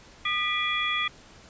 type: tone cluster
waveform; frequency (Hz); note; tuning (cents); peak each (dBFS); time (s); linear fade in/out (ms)
sine; 1218 / 1970 / 2400 / 3363; D#6 / B6 / D7 / G#7; -37 / -5 / +37 / +21; -30; 0.25-1.08; 5
effects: pink hiss -51 dBFS RMS until 1.49 s + resampled to 16000 Hz